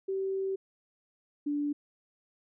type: tone pair in turn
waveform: sine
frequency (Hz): 385.5 / 291.3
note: G4 / D4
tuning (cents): -29 / -14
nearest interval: perfect fourth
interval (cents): 485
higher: first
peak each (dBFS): -29 / -28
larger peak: second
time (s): 0.08-0.56 / 1.46-1.73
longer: first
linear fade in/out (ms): 10
effects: none